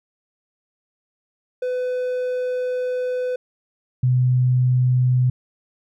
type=tone pair in turn; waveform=triangle / sine; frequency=502 / 126.23 Hz; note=B4 / B2; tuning=+28 / +38 cents; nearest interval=2 octaves; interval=2390 cents; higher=first; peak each=-19 / -14 dBFS; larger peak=second; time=1.62-3.36 / 4.03-5.3 s; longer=first; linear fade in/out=5 ms; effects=none